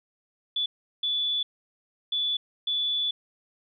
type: tone bursts at uneven times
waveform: sine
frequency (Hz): 3456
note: A7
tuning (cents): -32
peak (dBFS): -24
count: 4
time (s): 0.56-0.66 / 1.03-1.43 / 2.12-2.37 / 2.67-3.11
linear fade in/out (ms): 5
effects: none